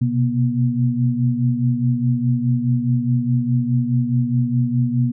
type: tone cluster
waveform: sine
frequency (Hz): 124.5 / 129.3 / 240.3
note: B2 / C3 / B3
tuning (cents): +14 / -20 / -47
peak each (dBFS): -20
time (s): 0.01-5.12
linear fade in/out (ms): 10
effects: none